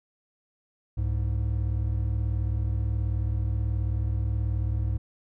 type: tone pair together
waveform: triangle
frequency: 65.41 / 104.03 Hz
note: C2 / G#2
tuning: 0 / +3 cents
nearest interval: minor sixth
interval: 803 cents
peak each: -25 dBFS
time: 0.97-4.98 s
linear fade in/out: 10 ms
effects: none